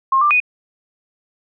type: tone with pitch steps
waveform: sine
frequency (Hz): 1069 / 1184 / 2481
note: C6 / D6 / D#7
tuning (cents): +37 / +14 / -6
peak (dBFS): -11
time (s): 0.12-0.402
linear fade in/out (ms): 5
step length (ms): 94
effects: none